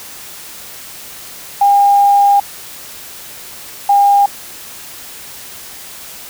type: tone bursts at uneven times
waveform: sine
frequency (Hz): 806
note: G5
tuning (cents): +48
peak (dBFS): -6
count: 2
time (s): 1.61-2.4 / 3.89-4.26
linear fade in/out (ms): 5
effects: white hiss -32 dBFS RMS until 6.29 s